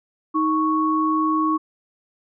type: tone pair together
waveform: sine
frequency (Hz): 313.9 / 1108.7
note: D#4 / C#6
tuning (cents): +15 / 0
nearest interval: octave + minor seventh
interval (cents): 2185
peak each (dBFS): -20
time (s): 0.34-1.58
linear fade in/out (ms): 20
effects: none